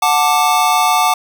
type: chord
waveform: square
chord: D major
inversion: first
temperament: just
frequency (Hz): 734.2 / 881 / 1174.7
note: F#5 / A5 / D6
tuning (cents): -14 / +2 / 0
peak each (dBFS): -16 / -16 / -16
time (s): 0.02-1.14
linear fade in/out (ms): 5
effects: none